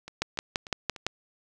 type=two click trains; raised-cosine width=0.2 ms; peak=-24 / -9 dBFS; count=4 / 6; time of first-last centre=0.08-0.962 / 0.22-1.066 s; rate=3.4 / 5.91 Hz; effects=none